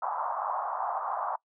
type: band-pass noise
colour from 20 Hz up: pink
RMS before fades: -32 dBFS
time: 0.02-1.36 s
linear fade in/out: 5 ms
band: 700 to 1200 Hz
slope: 48 dB/octave
effects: noise-tail reverb RT60 0.1 s tail -23 dB re dry